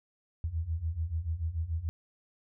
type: beating tone pair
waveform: sine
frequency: 77.78 / 84.68 Hz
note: D#2 / E2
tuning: 0 / +47 cents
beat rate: 6.9 Hz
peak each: -35 / -32 dBFS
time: 0.44-1.89 s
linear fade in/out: 0 ms
effects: none